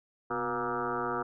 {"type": "tone with frequency modulation", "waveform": "sine", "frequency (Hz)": 830.6, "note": "G#5", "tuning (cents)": 0, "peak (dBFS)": -29, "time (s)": [0.3, 1.23], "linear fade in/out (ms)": 10, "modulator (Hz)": 116, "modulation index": 5, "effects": []}